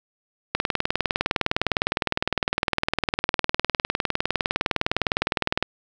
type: click train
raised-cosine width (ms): 0.3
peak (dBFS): -4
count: 101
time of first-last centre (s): 0.55-5.626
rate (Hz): 19.7
effects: none